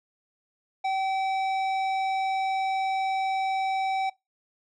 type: tone with tanh clipping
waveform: triangle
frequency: 768 Hz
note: G5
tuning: 36 cents flat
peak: -26 dBFS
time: 0.84-4.1 s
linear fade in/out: 10 ms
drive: 16 dB
effects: noise-tail reverb RT60 0.2 s tail -22 dB re dry